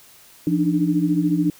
sine tone cluster, 171.2 / 291.7 / 305.6 Hz, F3 / D4 / D#4, -34 / -12 / -31 cents, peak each -21 dBFS, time 0.47-1.5 s, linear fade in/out 2 ms, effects white hiss -49 dBFS RMS until 1.59 s

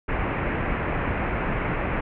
pink low-pass noise, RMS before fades -26 dBFS, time 0.08-2.01 s, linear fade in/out 10 ms, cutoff 2500 Hz, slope 48 dB/octave, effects none

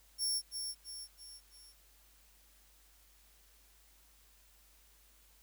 25% pulse tone with echo, 5470 Hz, F8, 37 cents flat, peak -27 dBFS, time 0.18-0.42 s, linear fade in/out 50 ms, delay 330 ms, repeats 4, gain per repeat -6 dB, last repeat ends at 1.74 s, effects added 50 Hz sine -66 dBFS peak until 5.42 s + white hiss -66 dBFS RMS until 5.42 s

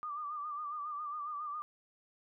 sine tone with vibrato, 1191 Hz, D6, 24 cents sharp, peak -37 dBFS, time 0.03-1.62 s, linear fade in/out 0 ms, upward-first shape sine, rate 7.3 Hz, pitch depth 61 cents each way, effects none

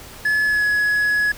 triangle tone with pitch glide, 1712 to 1685.5 Hz, A6 to G#6, -48 to +25 cents, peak -14 dBFS, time 0.25-1.32 s, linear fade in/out 5 ms, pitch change -27 cents, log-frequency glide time 0.46-0.65 s, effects pink hiss -39 dBFS RMS until 1.37 s

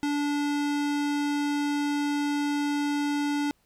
square tone with low-pass filter, 290 Hz, D4, 22 cents flat, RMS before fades -27 dBFS, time 0.03-3.51 s, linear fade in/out 0 ms, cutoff 8500 Hz, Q 0.64, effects pink hiss -68 dBFS RMS until 3.65 s

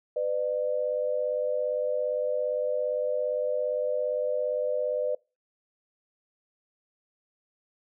sine tone pair together, 502.5 / 600 Hz, B4 / D5, +30 / +37 cents, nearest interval minor third, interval 307 cents, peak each -28 dBFS, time 0.16-5.15 s, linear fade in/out 5 ms, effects noise-tail reverb RT60 0.3 s tail -25 dB re dry

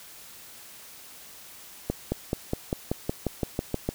accelerating click train, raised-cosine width 2 ms, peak -12 dBFS, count 12, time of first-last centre 1.9-3.89 s, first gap 220 ms, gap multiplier 0.96, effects white hiss -47 dBFS RMS until 3.94 s

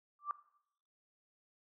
sine tone with exponential growth, 1173 Hz, D6, 2 cents flat, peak -30 dBFS, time 0.19-0.31 s, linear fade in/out 1 ms, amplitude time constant 24 ms, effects noise-tail reverb RT60 0.7 s tail -17 dB re dry

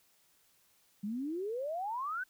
sine exponential sweep, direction up, 196 to 1560 Hz, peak -34 dBFS, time 1.03-2.24 s, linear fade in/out 10 ms, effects white hiss -69 dBFS RMS until 2.29 s

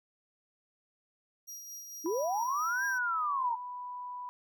sawtooth tone with tremolo, 5720 Hz, F8, 41 cents sharp, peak -39 dBFS, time 1.47-2.99 s, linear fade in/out 20 ms, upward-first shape sine, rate 4.5 Hz, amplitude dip 35%
sine linear two-way sweep, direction up then down, 293.7 to 1635 to 889 Hz, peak -29 dBFS, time 2.04-3.56 s, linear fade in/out 20 ms, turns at 2.85 s
sine tone, 987.8 Hz, B5, in tune, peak -38 dBFS, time 2.06-4.29 s, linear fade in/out 0 ms
effects none

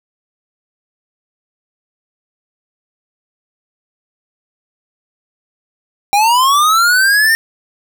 square linear sweep, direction up, 789 to 1828 Hz, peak -9 dBFS, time 6.13-7.35 s, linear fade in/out 0 ms, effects none

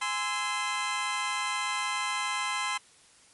20% pulse chord, Ab augmented, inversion none, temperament equal with one note detuned, 830.6 / 1035.7 / 1318.5 Hz, Ab5 / C6 / E6, 0 / -18 / 0 cents, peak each -31 / -25 / -31 dBFS, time 0.01-2.78 s, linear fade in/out 10 ms, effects white hiss -58 dBFS RMS until 3.33 s + MP3 48 kbps

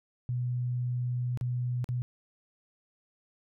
sine tone with dropouts, 123.47 Hz, B2, in tune, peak -28 dBFS, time 0.29-2.02 s, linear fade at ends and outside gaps 0 ms, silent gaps 1.374-1.411 / 1.843-1.889 s, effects none

